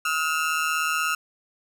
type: ring-modulated tone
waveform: 30% pulse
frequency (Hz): 1350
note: E6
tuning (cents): +41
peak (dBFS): -17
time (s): 0.05-1.15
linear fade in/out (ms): 5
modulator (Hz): 78.2
effects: none